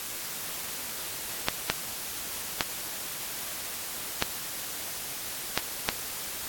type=clicks; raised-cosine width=0.2 ms; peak=-5 dBFS; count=6; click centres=1.485 / 1.7 / 2.608 / 4.224 / 5.576 / 5.889 s; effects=white hiss -36 dBFS RMS until 6.48 s + AAC 64 kbps